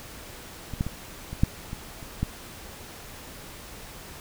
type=clicks; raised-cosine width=5 ms; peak=-21 / -12 / -18 / -22 / -6 / -21 / -28 / -12 dBFS; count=8; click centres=0.737 / 0.809 / 0.866 / 1.33 / 1.435 / 1.731 / 2.028 / 2.23 s; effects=pink hiss -43 dBFS RMS until 4.2 s